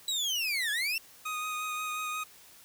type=linear two-way sweep; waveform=30% pulse; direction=down then up; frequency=3951 to 1647 to 2758 Hz; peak=-26 dBFS; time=0.08-0.98 s; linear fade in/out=2 ms; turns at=0.71 s
type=tone with vibrato; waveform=25% pulse; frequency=1244.5 Hz; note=D#6; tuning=in tune; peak=-29 dBFS; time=1.25-2.24 s; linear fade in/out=10 ms; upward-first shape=sine; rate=5.6 Hz; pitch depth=14 cents each way
effects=white hiss -55 dBFS RMS until 2.64 s